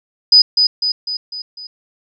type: tone with echo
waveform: sine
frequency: 4978 Hz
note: D#8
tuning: in tune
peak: -4 dBFS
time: 0.32-0.42 s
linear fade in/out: 5 ms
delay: 250 ms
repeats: 5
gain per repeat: -5 dB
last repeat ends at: 1.67 s
effects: none